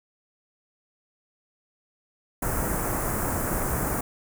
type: band-stop noise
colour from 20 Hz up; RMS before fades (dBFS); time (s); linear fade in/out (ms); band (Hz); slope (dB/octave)
pink; -27; 2.42-4.01; 5; 1700 to 7800; 24
effects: none